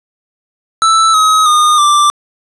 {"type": "tone with pitch steps", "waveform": "square", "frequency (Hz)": [1320, 1270.6, 1223.1, 1177.3], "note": ["E6", "D#6", "D#6", "D6"], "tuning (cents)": [2, 36, -30, 4], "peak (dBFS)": -7, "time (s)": [0.82, 2.1], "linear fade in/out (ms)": 0, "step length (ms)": 320, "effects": ["resampled to 24000 Hz", "7-bit"]}